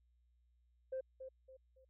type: tone with echo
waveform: sine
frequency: 523.3 Hz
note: C5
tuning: in tune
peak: -37 dBFS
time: 0.92-1.01 s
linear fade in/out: 10 ms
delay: 280 ms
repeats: 3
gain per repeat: -9 dB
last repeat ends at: 1.85 s
effects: tanh soft clip ceiling -35 dBFS + added 60 Hz sine -70 dBFS peak until 1.89 s